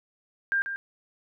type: tone with echo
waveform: sine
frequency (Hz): 1596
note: G6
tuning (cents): +31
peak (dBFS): -22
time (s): 0.52-0.62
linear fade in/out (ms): 0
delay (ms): 140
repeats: 1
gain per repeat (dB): -8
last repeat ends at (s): 0.76
effects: none